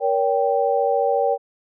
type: chord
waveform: sine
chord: G diminished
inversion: first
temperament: just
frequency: 470.4 / 564.5 / 784 Hz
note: Bb4 / Db5 / G5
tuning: +16 / +31 / 0 cents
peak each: -21 dBFS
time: 0-1.38 s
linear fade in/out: 50 ms
effects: none